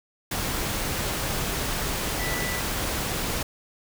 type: tone in noise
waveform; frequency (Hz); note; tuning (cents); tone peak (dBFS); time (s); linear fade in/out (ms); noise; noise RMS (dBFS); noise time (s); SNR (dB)
sine; 1975.5; B6; 0; -32; 2.19-2.6; 5; pink; -28; 0.31-3.43; -7
effects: none